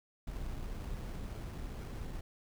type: noise with sample-and-hold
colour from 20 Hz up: brown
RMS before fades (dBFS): -41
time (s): 0.27-2.21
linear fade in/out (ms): 5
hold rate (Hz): 3675
effects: none